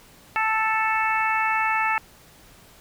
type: harmonic tone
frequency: 440 Hz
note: A4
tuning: in tune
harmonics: 2 / 3 / 4 / 5 / 6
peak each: -24 / -26 / -27 / -28 / -29 dBFS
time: 0.36-1.98 s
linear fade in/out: 0 ms
effects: pink hiss -51 dBFS RMS until 2.8 s